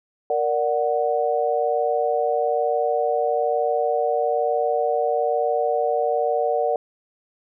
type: chord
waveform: sine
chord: Bb augmented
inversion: none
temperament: equal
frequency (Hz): 466.2 / 587.3 / 740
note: Bb4 / D5 / F#5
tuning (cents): 0 / 0 / 0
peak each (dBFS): -23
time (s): 0.3-6.76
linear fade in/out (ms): 2
effects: none